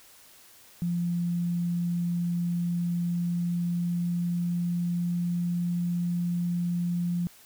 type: tone with pitch glide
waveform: sine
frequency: 173.3 to 174.3 Hz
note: F3 to F3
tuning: -13 to -3 cents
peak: -25 dBFS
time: 0.82-7.27 s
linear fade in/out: 0 ms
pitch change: +10 cents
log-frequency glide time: 2.76-5.43 s
effects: white hiss -54 dBFS RMS until 7.45 s